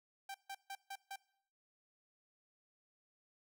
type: tone bursts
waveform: sawtooth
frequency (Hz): 784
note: G5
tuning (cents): 0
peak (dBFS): -40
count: 5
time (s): 0.29-1.16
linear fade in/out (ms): 5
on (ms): 54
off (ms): 150
effects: noise-tail reverb RT60 0.7 s tail -22 dB re dry